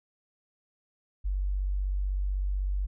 sine tone, 48 Hz, G1, 36 cents flat, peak -26 dBFS, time 1.24-2.87 s, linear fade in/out 20 ms, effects none

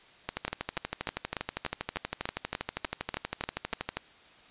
two click trains, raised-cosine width 0.3 ms, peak -15 / -15 dBFS, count 12 / 47, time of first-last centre 0.48-3.734 / 0.29-3.97 s, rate 3.38 / 12.5 Hz, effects white hiss -56 dBFS RMS until 4.5 s + resampled to 8000 Hz

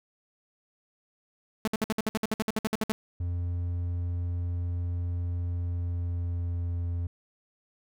sawtooth tone bursts, 217.9 Hz, A3, 17 cents flat, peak -21 dBFS, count 16, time 1.65-2.92 s, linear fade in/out 0 ms, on 25 ms, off 58 ms
triangle tone with pitch glide, 87.31 to 86.31 Hz, F2 to F2, 0 to -20 cents, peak -26 dBFS, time 3.2-7.07 s, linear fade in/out 5 ms, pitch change -20 cents, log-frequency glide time 5.42-6.9 s
effects none

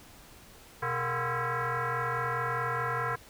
sine tone with frequency modulation, 170.4 Hz, F3, 42 cents flat, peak -28 dBFS, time 0.82-3.16 s, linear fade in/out 10 ms, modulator 296 Hz, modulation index 5.5, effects pink hiss -53 dBFS RMS until 3.29 s

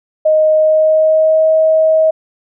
sine tone with pitch glide, 622.3 to 634.6 Hz, D#5 to D#5, 0 to +34 cents, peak -7 dBFS, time 0.25-2.11 s, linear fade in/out 10 ms, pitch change +34 cents, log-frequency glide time 0.55-1.49 s, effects none

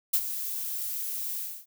violet noise with ADSR envelope, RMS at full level -22 dBFS, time 0.13-1.66 s, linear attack 10 ms, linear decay 62 ms, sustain -11 dB, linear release 280 ms, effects none

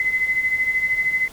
sine beating tone pair, 2026 / 2039 Hz, B6 / C7, +44 / -45 cents, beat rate 13 Hz, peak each -25 / -19 dBFS, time 0-1.28 s, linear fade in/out 2 ms, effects pink hiss -43 dBFS RMS until 1.32 s

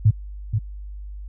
sine tone with echo, 107 Hz, A2, 48 cents flat, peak -10 dBFS, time 0.05-0.11 s, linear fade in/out 10 ms, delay 480 ms, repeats 1, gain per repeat -7 dB, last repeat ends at 0.59 s, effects added 50 Hz sine -32 dBFS peak until 1.28 s

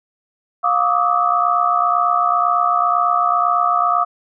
sine tone cluster, 705 / 1151 / 1213 / 1281 Hz, F5 / D6 / D#6 / E6, +16 / -35 / -44 / -50 cents, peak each -19 dBFS, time 0.63-4.05 s, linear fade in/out 20 ms, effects none

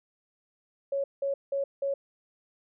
sine tone bursts, 554.4 Hz, C#5, in tune, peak -26 dBFS, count 4, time 0.92-1.94 s, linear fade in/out 5 ms, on 120 ms, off 180 ms, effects none

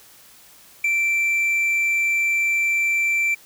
triangle tone with ADSR envelope, 2343 Hz, D7, 5 cents flat, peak -13 dBFS, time 0.84-3.35 s, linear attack 6 ms, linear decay 6 ms, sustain -3 dB, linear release 12 ms, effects white hiss -49 dBFS RMS until 3.45 s

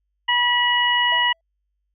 harmonic tone, 971 Hz, B5, 30 cents flat, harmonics 1 / 2 / 3, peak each -21 / -20 / -20 dBFS, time 0.28-1.33 s, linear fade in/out 10 ms
triangle tone with exponential decay, 660 Hz, E5, 2 cents sharp, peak -27 dBFS, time 1.12-1.41 s, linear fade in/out 2 ms, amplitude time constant 61 ms
effects added 50 Hz sine -70 dBFS peak until 1.94 s

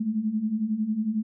sine beating tone pair, 208.7 / 219.7 Hz, G#3 / A3, +9 / -2 cents, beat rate 11 Hz, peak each -30 / -25 dBFS, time 0-1.23 s, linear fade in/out 10 ms, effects none

